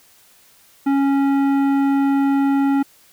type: tone with tanh clipping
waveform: sine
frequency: 276.4 Hz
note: C#4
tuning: 5 cents flat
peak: -16 dBFS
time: 0.86-2.83 s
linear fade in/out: 10 ms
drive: 13 dB
effects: white hiss -52 dBFS RMS until 3.12 s